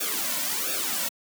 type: noise with flanger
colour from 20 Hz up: white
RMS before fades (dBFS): -28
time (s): 0-1.09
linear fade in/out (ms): 10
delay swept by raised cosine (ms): 0.98 to 2.48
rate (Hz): 1.4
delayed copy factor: -0.9
effects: high-pass 200 Hz 12 dB/octave